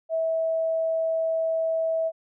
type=tone; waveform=sine; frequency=650 Hz; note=E5; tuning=24 cents flat; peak=-22 dBFS; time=0.09-2.12 s; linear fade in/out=50 ms; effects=none